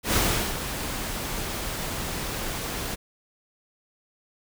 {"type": "noise with ADSR envelope", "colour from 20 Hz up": "pink", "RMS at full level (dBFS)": -21, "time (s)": [0.03, 2.96], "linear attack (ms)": 110, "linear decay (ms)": 400, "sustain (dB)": -10, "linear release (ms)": 23, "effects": []}